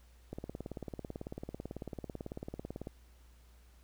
click train, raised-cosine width 2 ms, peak -27 dBFS, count 47, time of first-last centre 0.33-2.871 s, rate 18.1 Hz, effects added 60 Hz sine -58 dBFS peak until 3.83 s + pink hiss -68 dBFS RMS until 3.83 s

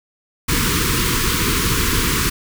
pink band-stop noise, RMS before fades -18 dBFS, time 0.48-2.3 s, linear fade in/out 10 ms, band 480 to 960 Hz, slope 96 dB/octave, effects none

